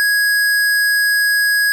square tone, 1661.2 Hz, G#6, in tune, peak -13 dBFS, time 0-1.72 s, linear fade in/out 0 ms, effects none

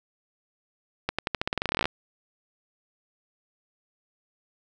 accelerating click train, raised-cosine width 0.3 ms, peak -9 dBFS, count 19, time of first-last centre 1.09-1.856 s, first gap 96 ms, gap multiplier 0.89, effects none

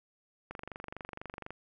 click train, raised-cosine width 0.5 ms, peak -26 dBFS, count 25, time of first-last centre 0.51-1.506 s, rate 24.1 Hz, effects none

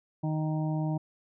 harmonic tone, 155.56 Hz, D#3, in tune, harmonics 1 / 2 / 4 / 5 / 6, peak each -28 / -34 / -40 / -42 / -44 dBFS, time 0.23-0.98 s, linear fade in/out 10 ms, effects none

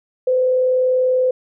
sine tone with frequency modulation, 510 Hz, C5, 44 cents flat, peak -13 dBFS, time 0.27-1.31 s, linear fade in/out 5 ms, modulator 40.3 Hz, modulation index 0.24, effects none

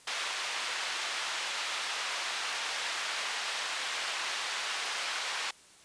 white band-pass noise, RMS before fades -35 dBFS, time 0.07-5.51 s, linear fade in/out 5 ms, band 810 to 3700 Hz, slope 12 dB/octave, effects white hiss -57 dBFS RMS until 5.84 s + resampled to 22050 Hz

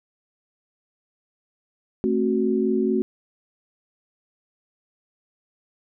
sine chord, F# diminished, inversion first, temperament just, 222 / 266.4 / 370 Hz, A3 / C4 / F#4, +16 / +31 / 0 cents, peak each -23 / -25 / -22 dBFS, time 2.04-3.02 s, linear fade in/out 0 ms, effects none

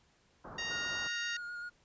white low-pass noise, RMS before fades -48 dBFS, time 0.44-1.08 s, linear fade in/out 10 ms, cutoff 1400 Hz, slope 48 dB/octave
harmonic tone, 932.3 Hz, A#5, in tune, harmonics 2 / 3 / 4 / 5 / 6 / 7, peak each -38 / -42 / -44 / -46 / -48 / -49 dBFS, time 0.58-1.37 s, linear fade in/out 5 ms
triangle tone with vibrato, 1430 Hz, F6, 41 cents sharp, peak -38 dBFS, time 0.7-1.7 s, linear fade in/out 20 ms, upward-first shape square, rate 7.6 Hz, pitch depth 12 cents each way
effects pink hiss -69 dBFS RMS until 1.84 s + resampled to 16000 Hz

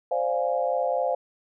sine chord, D half-diminished seventh, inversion third, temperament equal, 523.3 / 587.3 / 698.5 / 830.6 Hz, C5 / D5 / F5 / Ab5, 0 / 0 / 0 / 0 cents, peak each -26 / -29 / -27 / -32 dBFS, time 0.11-1.15 s, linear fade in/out 5 ms, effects none

